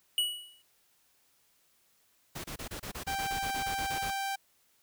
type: tone with exponential decay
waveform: square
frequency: 2931 Hz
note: F#7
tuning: 17 cents flat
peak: -24 dBFS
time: 0.18-0.62 s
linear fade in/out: 1 ms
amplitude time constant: 95 ms
type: noise bursts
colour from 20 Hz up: pink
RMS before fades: -40 dBFS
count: 15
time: 2.35-4.108 s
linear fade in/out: 10 ms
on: 92 ms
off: 27 ms
type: tone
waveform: sawtooth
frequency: 784 Hz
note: G5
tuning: in tune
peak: -28 dBFS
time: 3.07-4.36 s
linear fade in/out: 10 ms
effects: white hiss -69 dBFS RMS until 4.82 s